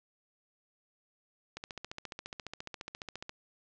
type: click train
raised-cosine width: 0.2 ms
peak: -23 dBFS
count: 26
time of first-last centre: 1.57-3.294 s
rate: 14.5 Hz
effects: low-pass 7000 Hz 12 dB/octave